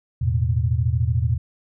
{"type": "chord", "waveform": "sine", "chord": "E suspended fourth", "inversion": "none", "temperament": "equal", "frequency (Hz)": [82.41, 110, 123.47], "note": ["E2", "A2", "B2"], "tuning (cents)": [0, 0, 0], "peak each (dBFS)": -22, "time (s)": [0.21, 1.38], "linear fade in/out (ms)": 10, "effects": []}